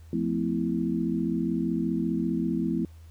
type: chord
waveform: sine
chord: F major seventh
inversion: none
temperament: equal with one note detuned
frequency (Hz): 174.61 / 220 / 255.2 / 329.6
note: F3 / A3 / C4 / E4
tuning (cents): 0 / 0 / -43 / 0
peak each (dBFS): -30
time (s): 0.13-2.85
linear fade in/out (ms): 2
effects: added 81 Hz sine -45 dBFS peak until 3.1 s + pink hiss -62 dBFS RMS until 3.1 s